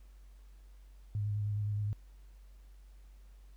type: tone with vibrato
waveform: sine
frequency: 103.83 Hz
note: G#2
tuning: in tune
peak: -31 dBFS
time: 1.15-1.93 s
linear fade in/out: 0 ms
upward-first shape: square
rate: 9.6 Hz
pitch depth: 18 cents each way
effects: added 48 Hz sine -52 dBFS peak until 3.56 s + pink hiss -71 dBFS RMS until 3.56 s